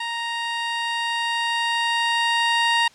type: tone with level ramp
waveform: 15% pulse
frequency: 932.3 Hz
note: A#5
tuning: in tune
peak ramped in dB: -19 to -10 dBFS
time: 0-2.88 s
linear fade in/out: 5 ms
effects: white hiss -52 dBFS RMS until 2.94 s + low-pass 6000 Hz 12 dB/octave